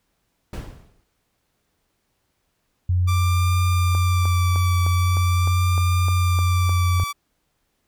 brown noise with exponential decay, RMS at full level -26 dBFS, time 0.53-1.04 s, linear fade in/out 5 ms, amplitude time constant 110 ms
sine tone, 89.8 Hz, F2, 49 cents sharp, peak -16 dBFS, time 2.89-7.04 s, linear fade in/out 5 ms
sawtooth tone with vibrato, 1174.7 Hz, D6, in tune, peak -22 dBFS, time 3.07-7.13 s, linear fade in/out 20 ms, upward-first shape sine, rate 0.43 Hz, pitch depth 30 cents each way
click train, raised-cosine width 1 ms, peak -19 dBFS, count 11, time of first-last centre 3.95-6.999 s, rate 3.28 Hz
effects pink hiss -71 dBFS RMS until 7.87 s

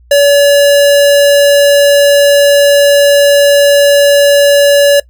square tone, 570 Hz, C#5, 48 cents sharp, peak -4 dBFS, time 0.11-5 s, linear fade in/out 5 ms, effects noise-tail reverb RT60 0.1 s tail -22 dB re dry + added 60 Hz sine -39 dBFS peak until 5.09 s

